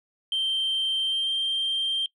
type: tone with pitch glide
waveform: sine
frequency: 3136 to 3165 Hz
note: G7 to G7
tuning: 0 to +16 cents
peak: -21 dBFS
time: 0.32-2.06 s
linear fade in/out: 2 ms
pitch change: +16 cents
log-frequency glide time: 1.05-1.32 s
effects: noise-tail reverb RT60 0.1 s tail -22 dB re dry + tanh soft clip ceiling -21 dBFS